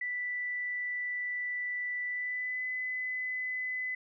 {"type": "tone with pitch glide", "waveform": "sine", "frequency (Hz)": [1975.5, 2012], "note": ["B6", "B6"], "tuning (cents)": [0, 32], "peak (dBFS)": -32, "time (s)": [0.01, 3.95], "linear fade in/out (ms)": 5, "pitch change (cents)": 32, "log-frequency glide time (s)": [2.06, 2.64], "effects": []}